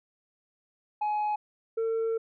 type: tone pair in turn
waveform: sine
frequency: 842 / 451.5 Hz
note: G#5 / A4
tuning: +24 / +45 cents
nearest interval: major seventh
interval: 1079 cents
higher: first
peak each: -23 dBFS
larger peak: neither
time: 1.01-1.36 / 1.77-2.18 s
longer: second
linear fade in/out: 10 ms
effects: tanh soft clip ceiling -25 dBFS